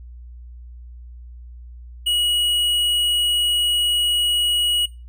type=tone with hard clipping; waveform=triangle; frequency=2909 Hz; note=F#7; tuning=30 cents flat; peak=-19 dBFS; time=2.06-4.86 s; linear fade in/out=10 ms; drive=12 dB; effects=noise-tail reverb RT60 0.3 s tail -22 dB re dry + added 60 Hz sine -36 dBFS peak until 5.08 s